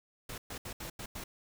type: noise bursts at uneven times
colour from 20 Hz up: pink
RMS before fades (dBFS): -42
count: 6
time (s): 0.29-0.38 / 0.5-0.58 / 0.65-0.73 / 0.8-0.9 / 0.99-1.06 / 1.15-1.24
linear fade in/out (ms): 5
effects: none